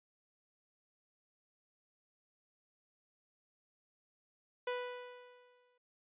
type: tone with exponential decay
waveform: sawtooth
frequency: 493.9 Hz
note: B4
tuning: in tune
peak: -30 dBFS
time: 4.67-5.78 s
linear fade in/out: 5 ms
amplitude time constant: 240 ms
effects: resampled to 8000 Hz